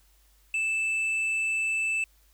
sine tone with hard clipping, 2637 Hz, E7, in tune, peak -26 dBFS, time 0.54-2.04 s, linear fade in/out 2 ms, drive 4 dB, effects added 50 Hz sine -60 dBFS peak until 2.33 s + white hiss -65 dBFS RMS until 2.33 s

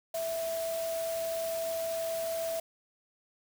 sine tone in noise, 659 Hz, E5, 1 cent flat, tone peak -31 dBFS, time 0.14-2.6 s, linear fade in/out 5 ms, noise white, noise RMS -42 dBFS, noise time 0.14-2.6 s, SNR +8 dB, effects none

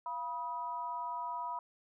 sine tone with amplitude modulation, 975 Hz, B5, 23 cents flat, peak -32 dBFS, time 0.06-1.59 s, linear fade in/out 2 ms, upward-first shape sine, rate 282 Hz, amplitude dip 80%, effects none

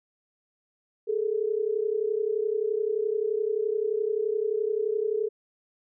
sine tone pair together, 415.3 / 446.9 Hz, G#4 / A4, 0 / +27 cents, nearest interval minor second, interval 127 cents, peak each -27 dBFS, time 1.07-5.29 s, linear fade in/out 20 ms, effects none

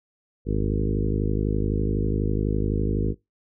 harmonic tone with a mistuned harmonic, 52 Hz, G#1, 3 cents sharp, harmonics 1 / 2 / 3 / 4 / 5 / 6 / 7 / 8 / 9, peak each -25 / -28 / -30 / -31 / -32 / -33 / -33 / -34 / -35 dBFS, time 0.45-3.15 s, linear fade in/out 50 ms, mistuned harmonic 1, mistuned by +32 cents, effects noise-tail reverb RT60 0.2 s tail -23 dB re dry

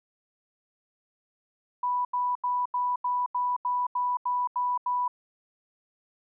sine tone bursts, 987 Hz, B5, 1 cent flat, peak -24 dBFS, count 11, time 1.83-5.08 s, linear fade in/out 5 ms, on 220 ms, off 83 ms, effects none

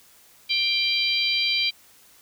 harmonic tone, 788 Hz, G5, 9 cents sharp, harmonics 3 / 4 / 5 / 6, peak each -25 / -26 / -26 / -27 dBFS, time 0.49-1.71 s, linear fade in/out 20 ms, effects white hiss -54 dBFS RMS until 2.21 s

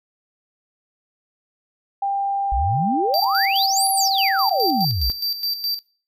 sine tone with pitch glide, 794 to 777.2 Hz, G5 to G5, +22 to -15 cents, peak -19 dBFS, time 2.02-4.85 s, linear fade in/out 5 ms, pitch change -37 cents, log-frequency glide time 2.72-3.76 s
sine exponential two-way sweep, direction up then down, 51.91 to 11720 to 51.91 Hz, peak -20 dBFS, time 2.52-5.1 s, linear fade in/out 0 ms, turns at 3.9 s
square tone with tremolo, 4673 Hz, D8, 9 cents flat, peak -21 dBFS, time 3.14-5.79 s, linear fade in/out 0 ms, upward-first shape square, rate 4.8 Hz, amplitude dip 65%
effects noise-tail reverb RT60 0.4 s tail -24 dB re dry

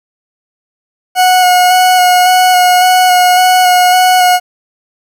40% pulse tone with vibrato, 730 Hz, F#5, 24 cents flat, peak -4 dBFS, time 1.15-4.4 s, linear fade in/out 50 ms, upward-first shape square, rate 1.8 Hz, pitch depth 13 cents each way, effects 7-bit

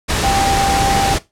sine tone in noise, 789 Hz, G5, 11 cents sharp, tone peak -14 dBFS, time 0.23-1.15 s, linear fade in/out 20 ms, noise pink, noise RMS -17 dBFS, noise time 0.08-1.19 s, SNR 0 dB, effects noise-tail reverb RT60 0.2 s tail -17 dB re dry + low-pass 9000 Hz 12 dB/octave

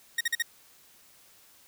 sawtooth tone bursts, 1868 Hz, A#6, 3 cents sharp, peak -21 dBFS, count 4, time 0.18-0.424 s, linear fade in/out 5 ms, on 28 ms, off 44 ms, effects white hiss -58 dBFS RMS until 1.67 s

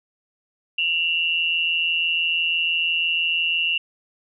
sine tone pair together, 2724 / 2890 Hz, F7 / F#7, -44 / -41 cents, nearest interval minor second, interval 103 cents, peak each -21 / -23 dBFS, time 0.78-3.78 s, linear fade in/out 5 ms, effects none

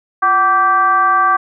sine tone with frequency modulation, 1161 Hz, D6, 20 cents flat, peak -9 dBFS, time 0.22-1.37 s, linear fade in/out 10 ms, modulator 406 Hz, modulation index 0.81, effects none

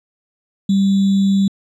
sine tone with sample-and-hold, 196 Hz, G3, in tune, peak -11 dBFS, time 0.69-1.48 s, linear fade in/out 5 ms, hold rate 3675 Hz, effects low-pass 7000 Hz 12 dB/octave

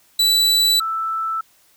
40% pulse / sine tone pair in turn, 3959 / 1321.2 Hz, B7 / E6, +3 / +4 cents, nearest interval octave + perfect fifth, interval 1899 cents, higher first, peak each -12 / -20 dBFS, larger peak first, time 0.19-0.8 / 0.8-1.41 s, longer neither, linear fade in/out 5 ms, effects white hiss -56 dBFS RMS until 1.76 s

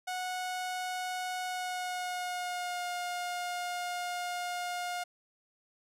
sawtooth tone with pitch glide, 734 to 711.5 Hz, F#5 to F5, -14 to +32 cents, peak -30 dBFS, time 0.07-5.04 s, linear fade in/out 10 ms, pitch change -54 cents, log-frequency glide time 1.46-2.88 s, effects low-pass 12000 Hz 12 dB/octave

